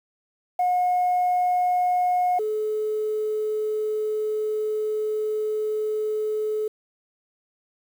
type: tone pair in turn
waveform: sine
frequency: 722 / 429.3 Hz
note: F#5 / A4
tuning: -43 / -43 cents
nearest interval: major sixth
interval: 900 cents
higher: first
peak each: -17 / -22 dBFS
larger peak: first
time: 0.59-2.39 / 2.39-6.68 s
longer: second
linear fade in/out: 5 ms
effects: tanh soft clip ceiling -16 dBFS + 8-bit